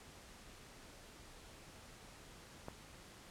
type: click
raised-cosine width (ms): 1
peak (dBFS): -30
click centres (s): 2.684
effects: pink hiss -57 dBFS RMS until 3.3 s + low-pass 10000 Hz 12 dB/octave